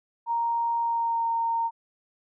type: tone with pitch glide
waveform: sine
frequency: 932.3 to 920.5 Hz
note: A#5 to A#5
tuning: 0 to -22 cents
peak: -23 dBFS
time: 0.26-1.71 s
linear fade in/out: 50 ms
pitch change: -22 cents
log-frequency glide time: 0.8-1.27 s
effects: none